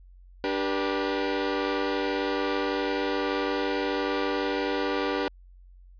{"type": "chord", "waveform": "sawtooth", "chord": "G major", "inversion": "second", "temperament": "equal with one note detuned", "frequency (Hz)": [293.7, 392, 483.7], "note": ["D4", "G4", "B4"], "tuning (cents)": [0, 0, -36], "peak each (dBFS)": -26, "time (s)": [0.44, 5.28], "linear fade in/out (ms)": 0, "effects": ["added 45 Hz sine -48 dBFS peak until 5.99 s", "resampled to 11025 Hz"]}